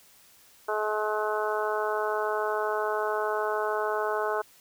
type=harmonic tone; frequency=213.2 Hz; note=G#3; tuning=46 cents sharp; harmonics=2 / 3 / 4 / 5 / 6 / 7; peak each=-30 / -32 / -33 / -34 / -35 / -35 dBFS; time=0.68-4.42 s; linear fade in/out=10 ms; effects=white hiss -57 dBFS RMS until 4.6 s